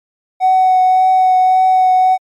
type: tone with vibrato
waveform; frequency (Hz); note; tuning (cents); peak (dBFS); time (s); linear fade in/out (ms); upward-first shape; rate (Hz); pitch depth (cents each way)
triangle; 746; F#5; +14; -4; 0.4-2.18; 50; triangle; 1.8; 13
effects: tanh soft clip ceiling -4 dBFS + MP3 96 kbps